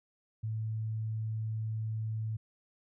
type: tone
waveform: sine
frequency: 110 Hz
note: A2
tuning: in tune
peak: -32 dBFS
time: 0.43-2.37 s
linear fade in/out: 10 ms
effects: none